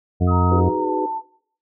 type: harmonic tone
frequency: 89.9 Hz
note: F#2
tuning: 49 cents flat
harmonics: 1 / 2 / 3 / 4 / 5 / 7 / 8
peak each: -16 / -20 / -25 / -28 / -28 / -32 / -32 dBFS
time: 0.2-0.7 s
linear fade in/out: 20 ms
type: tone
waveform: sine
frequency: 1268 Hz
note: D#6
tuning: 32 cents sharp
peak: -23 dBFS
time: 0.27-0.61 s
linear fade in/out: 20 ms
type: tone with pitch glide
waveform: sine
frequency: 932.3 to 889.7 Hz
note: A#5 to A5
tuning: 0 to +19 cents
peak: -23 dBFS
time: 0.3-1.22 s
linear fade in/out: 50 ms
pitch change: -81 cents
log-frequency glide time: 0.78-0.9 s
type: chord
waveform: sine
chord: G# minor seventh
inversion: second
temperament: just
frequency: 311.5 / 373.8 / 415.3 / 498.4 Hz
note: D#4 / F#4 / G#4 / B4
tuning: +2 / +18 / 0 / +16 cents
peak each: -26 / -24 / -28 / -26 dBFS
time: 0.51-1.06 s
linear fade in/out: 5 ms
effects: noise-tail reverb RT60 0.6 s tail -17 dB re dry